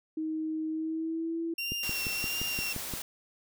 sine tone with pitch glide, 314.9 to 331.9 Hz, D#4 to E4, +21 to +12 cents, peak -30 dBFS, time 0.17-1.54 s, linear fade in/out 5 ms, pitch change +91 cents, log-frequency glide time 0.69-1.41 s
30% pulse tone with vibrato, 2754 Hz, F7, 25 cents flat, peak -29 dBFS, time 1.58-2.73 s, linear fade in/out 5 ms, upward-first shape triangle, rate 1.5 Hz, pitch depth 32 cents each way
click train, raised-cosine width 3 ms, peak -24 dBFS, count 8, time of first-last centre 1.72-2.937 s, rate 5.75 Hz
white noise, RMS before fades -38 dBFS, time 1.83-3.02 s, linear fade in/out 2 ms
effects none

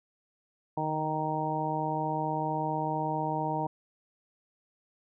harmonic tone with a mistuned harmonic, 155.56 Hz, D#3, in tune, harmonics 1 / 2 / 3 / 4 / 5 / 6, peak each -35 / -36 / -39 / -37 / -34 / -33 dBFS, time 0.77-3.67 s, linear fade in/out 5 ms, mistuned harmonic 1, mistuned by -22 cents, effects none

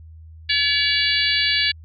harmonic tone, 570 Hz, C#5, 48 cents sharp, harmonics 3 / 4 / 5 / 6 / 7 / 8, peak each -24 / -24 / -24 / -24 / -24 / -24 dBFS, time 0.49-1.72 s, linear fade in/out 10 ms, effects added 80 Hz sine -39 dBFS peak until 1.84 s

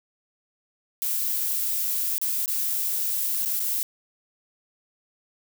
violet noise with dropouts, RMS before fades -26 dBFS, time 1.02-3.83 s, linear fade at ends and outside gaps 0 ms, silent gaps 2.181-2.215 / 2.458-2.479 / 3.45-3.458 / 3.595-3.602 s, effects none

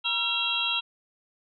sine tone cluster, 954 / 1354 / 2738 / 3258 / 3888 Hz, A#5 / E6 / F7 / G#7 / B7, +40 / +46 / -35 / -34 / -28 cents, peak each -37 / -36 / -29 / -28 / -31 dBFS, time 0.04-0.81 s, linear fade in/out 20 ms, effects none

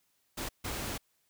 pink noise bursts at uneven times, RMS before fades -37 dBFS, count 2, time 0.37-0.49 / 0.64-0.98 s, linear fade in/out 10 ms, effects white hiss -74 dBFS RMS until 1.29 s

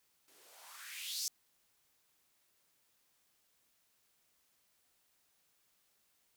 violet noise with band-pass filter sweep, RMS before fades -45 dBFS, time 0.28-1.28 s, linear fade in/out 0 ms, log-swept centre 270 to 5900 Hz, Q 3.4, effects white hiss -75 dBFS RMS until 6.36 s

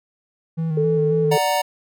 triangle tone with vibrato, 159.4 Hz, D#3, 42 cents sharp, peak -18 dBFS, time 0.57-1.37 s, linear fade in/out 20 ms, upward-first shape square, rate 3.7 Hz, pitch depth 37 cents each way
sine tone, 440 Hz, A4, in tune, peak -17 dBFS, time 0.77-1.38 s, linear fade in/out 5 ms
square chord, D augmented, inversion none, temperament equal, 587.3 / 740 / 932.3 Hz, D5 / F#5 / A#5, 0 / 0 / 0 cents, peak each -23 dBFS, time 1.31-1.62 s, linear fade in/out 10 ms
effects none

